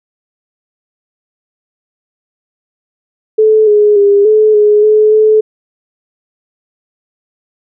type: tone with pitch steps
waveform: sine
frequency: 434.2 / 418 / 403.7 / 430.2 / 419.1 / 428.1 / 432.2 Hz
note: A4 / G#4 / G#4 / A4 / G#4 / A4 / A4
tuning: -23 / +11 / -49 / -39 / +16 / -47 / -31 cents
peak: -4 dBFS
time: 3.38-5.41 s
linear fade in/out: 10 ms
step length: 290 ms
effects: none